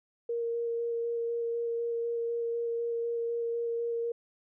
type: tone with vibrato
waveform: sine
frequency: 466.9 Hz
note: A#4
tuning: 3 cents sharp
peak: -29 dBFS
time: 0.29-4.12 s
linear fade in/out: 5 ms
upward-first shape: square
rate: 4 Hz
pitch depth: 8 cents each way
effects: none